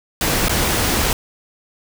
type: noise with dropouts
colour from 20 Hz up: pink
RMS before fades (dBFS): -18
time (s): 0.21-1.13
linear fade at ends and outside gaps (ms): 1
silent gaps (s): 0.484-0.494
effects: none